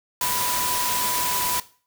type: tone in noise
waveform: sine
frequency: 987.8 Hz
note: B5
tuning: in tune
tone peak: -27 dBFS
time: 0.21-1.6 s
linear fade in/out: 2 ms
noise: white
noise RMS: -25 dBFS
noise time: 0.21-1.6 s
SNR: -5 dB
effects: noise-tail reverb RT60 0.4 s tail -17 dB re dry